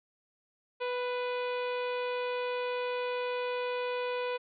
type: harmonic tone with a mistuned harmonic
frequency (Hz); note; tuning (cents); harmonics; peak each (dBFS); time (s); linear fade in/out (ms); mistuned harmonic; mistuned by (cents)
493.9; B4; 0; 1 / 2 / 3 / 4 / 5 / 6 / 7 / 8 / 9; -32 / -38 / -44 / -48 / -42 / -50 / -49 / -54 / -58; 0.8-4.38; 20; 4; +28
effects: none